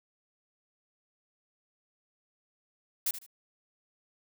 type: noise with echo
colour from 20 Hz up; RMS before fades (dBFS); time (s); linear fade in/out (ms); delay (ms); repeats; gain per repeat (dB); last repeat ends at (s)
blue; -29; 3.06-3.11; 5; 77; 2; -12; 3.264
effects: none